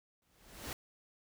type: noise with exponential growth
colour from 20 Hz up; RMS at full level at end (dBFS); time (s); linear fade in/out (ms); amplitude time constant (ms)
pink; -39; 0.22-0.73; 1; 110
effects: none